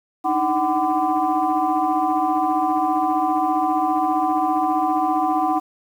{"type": "tone cluster", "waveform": "sine", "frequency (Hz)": [300.2, 315.2, 752, 1014, 1177], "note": ["D4", "D#4", "F#5", "B5", "D6"], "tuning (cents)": [38, 23, 28, 45, 3], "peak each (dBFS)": [-27, -24, -19, -25, -27], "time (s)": [0.24, 5.6], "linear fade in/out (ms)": 20, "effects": ["tanh soft clip ceiling -7 dBFS", "8-bit"]}